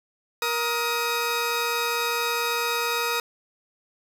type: tone pair together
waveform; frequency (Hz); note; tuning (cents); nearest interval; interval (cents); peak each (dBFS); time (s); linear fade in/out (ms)
15% pulse; 471.2 / 1258; A#4 / D#6; +19 / +19; octave + perfect fourth; 1700; -20; 0.42-3.2; 2
effects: 8-bit